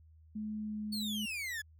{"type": "tone with pitch glide", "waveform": "sine", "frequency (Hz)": [213.7, 211.9], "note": ["G#3", "G#3"], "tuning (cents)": [50, 35], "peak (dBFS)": -36, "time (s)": [0.35, 1.26], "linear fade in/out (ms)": 10, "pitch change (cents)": -15, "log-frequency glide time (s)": [0.58, 0.81]}
{"type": "exponential sweep", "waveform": "40% pulse", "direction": "down", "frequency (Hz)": [4494, 1680], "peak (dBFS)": -36, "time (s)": [0.92, 1.62], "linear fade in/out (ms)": 10}
{"effects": ["added 79 Hz sine -57 dBFS peak until 1.79 s"]}